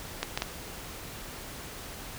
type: clicks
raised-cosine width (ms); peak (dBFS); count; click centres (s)
0.2; -11; 3; 0.23 / 0.375 / 0.421
effects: pink hiss -42 dBFS RMS until 2.18 s

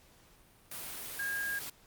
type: tone in noise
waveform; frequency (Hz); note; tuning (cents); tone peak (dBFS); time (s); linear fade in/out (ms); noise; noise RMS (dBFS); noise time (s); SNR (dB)
sine; 1626; G#6; -37; -33; 1.19-1.59; 5; white; -42; 0.71-1.7; +6
effects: pink hiss -62 dBFS RMS until 1.86 s + Opus 48 kbps

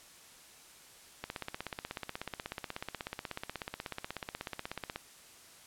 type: click train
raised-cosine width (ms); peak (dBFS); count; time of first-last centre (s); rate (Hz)
0.3; -21; 62; 1.24-4.96; 16.4
effects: white hiss -56 dBFS RMS until 5.66 s + low-pass 11000 Hz 12 dB/octave

